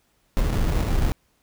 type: noise with sample-and-hold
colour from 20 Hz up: brown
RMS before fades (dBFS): -21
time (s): 0.37-1.12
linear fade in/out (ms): 0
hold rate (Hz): 1575
effects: pink hiss -66 dBFS RMS until 1.42 s